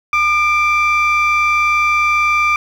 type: tone pair together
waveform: sine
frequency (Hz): 1209.6 / 2349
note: D#6 / D7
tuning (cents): -49 / 0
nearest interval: major seventh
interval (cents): 1149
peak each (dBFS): -12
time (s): 0.13-2.56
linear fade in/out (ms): 2
effects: tanh soft clip ceiling -8 dBFS + 7-bit